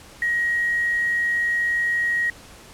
sine tone with quantisation, 1892 Hz, A#6, 25 cents sharp, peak -19 dBFS, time 0.22-2.3 s, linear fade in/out 2 ms, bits 7, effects pink hiss -45 dBFS RMS until 2.73 s + low-pass 11000 Hz 12 dB/octave

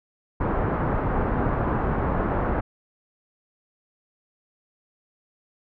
pink low-pass noise, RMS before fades -24 dBFS, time 0.4-2.61 s, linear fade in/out 10 ms, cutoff 1400 Hz, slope 24 dB/octave, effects none

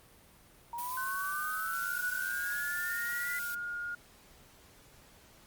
sine linear sweep, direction up, 932.3 to 2006 Hz, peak -36 dBFS, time 0.73-3.39 s, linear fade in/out 2 ms
blue noise, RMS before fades -42 dBFS, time 0.78-3.55 s, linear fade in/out 5 ms
sine tone with pitch glide, 1510 to 1425.3 Hz, F#6 to F6, +35 to +35 cents, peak -35 dBFS, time 0.97-3.95 s, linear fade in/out 5 ms, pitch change -100 cents, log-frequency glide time 1.5-2.74 s
effects pink hiss -59 dBFS RMS until 5.46 s + Opus 32 kbps

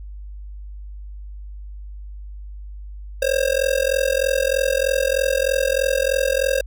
square tone with amplitude modulation, 536 Hz, C5, 42 cents sharp, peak -14 dBFS, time 3.22-6.61 s, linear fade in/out 5 ms, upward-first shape sine, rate 43.2 Hz, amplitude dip 95%, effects added 50 Hz sine -32 dBFS peak until 6.66 s

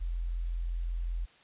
sine tone, 42.65 Hz, F1, 40 cents flat, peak -30 dBFS, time 0-1.26 s, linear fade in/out 20 ms, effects white hiss -60 dBFS RMS until 1.43 s + resampled to 8000 Hz

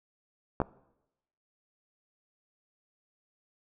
clicks, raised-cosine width 1 ms, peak -13 dBFS, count 2, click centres 0.602 / 0.617 s, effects noise-tail reverb RT60 0.9 s tail -21 dB re dry

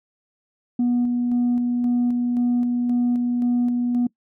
sine tone with tremolo, 243.1 Hz, B3, 27 cents flat, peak -15 dBFS, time 0.79-4.07 s, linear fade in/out 5 ms, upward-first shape square, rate 1.9 Hz, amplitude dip 30%, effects noise-tail reverb RT60 0.1 s tail -23 dB re dry + tanh soft clip ceiling -15 dBFS

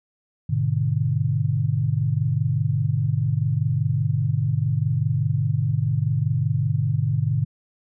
sine chord, G# diminished, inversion none, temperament just, 103.83 / 124.59 / 149.51 Hz, G#2 / B2 / D3, 0 / +16 / +31 cents, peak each -24 / -23 / -23 dBFS, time 0.49-7.45 s, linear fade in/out 10 ms, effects none

